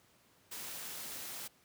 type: noise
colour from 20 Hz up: white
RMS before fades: -44 dBFS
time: 0.51-1.48 s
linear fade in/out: 10 ms
effects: pink hiss -67 dBFS RMS until 1.64 s + high-pass 100 Hz 12 dB/octave